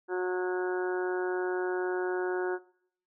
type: harmonic tone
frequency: 182.4 Hz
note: F#3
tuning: 24 cents flat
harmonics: 2 / 3 / 4 / 5 / 6 / 7 / 8 / 9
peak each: -29 / -42 / -40 / -41 / -48 / -49 / -40 / -45 dBFS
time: 0.08-2.59 s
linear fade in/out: 50 ms
effects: noise-tail reverb RT60 0.6 s tail -19 dB re dry